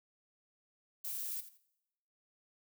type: noise with echo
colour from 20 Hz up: violet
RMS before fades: -40 dBFS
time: 1.04-1.41 s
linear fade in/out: 10 ms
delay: 84 ms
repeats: 2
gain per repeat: -13 dB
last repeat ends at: 1.578 s
effects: noise-tail reverb RT60 0.9 s tail -22 dB re dry